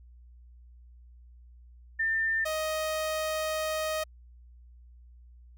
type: tone pair in turn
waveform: sine / sawtooth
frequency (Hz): 1796 / 625.7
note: A6 / D#5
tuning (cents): +35 / +10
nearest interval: octave + tritone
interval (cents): 1825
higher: first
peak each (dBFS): -25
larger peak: neither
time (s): 1.99-2.45 / 2.45-4.04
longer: second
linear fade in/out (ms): 10
effects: added 60 Hz sine -50 dBFS peak until 5.57 s